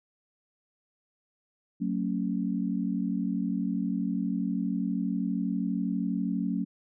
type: chord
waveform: sine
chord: F# minor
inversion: none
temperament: equal with one note detuned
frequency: 185 / 224.9 / 277.2 Hz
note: F#3 / A3 / C#4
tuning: 0 / +38 / 0 cents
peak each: -30 / -31 / -32 dBFS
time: 1.8-6.65 s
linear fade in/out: 20 ms
effects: none